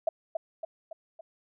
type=tone with echo; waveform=sine; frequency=652 Hz; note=E5; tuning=19 cents flat; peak=-22 dBFS; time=0.07-0.09 s; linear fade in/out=5 ms; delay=280 ms; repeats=4; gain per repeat=-5 dB; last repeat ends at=1.21 s; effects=none